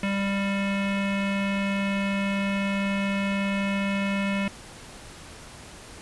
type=tone with low-pass filter; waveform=square; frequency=197.8 Hz; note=G3; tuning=16 cents sharp; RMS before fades=-26 dBFS; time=0.03-4.48 s; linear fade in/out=2 ms; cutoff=2500 Hz; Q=3.9; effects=pink hiss -44 dBFS RMS until 6.01 s + resampled to 24000 Hz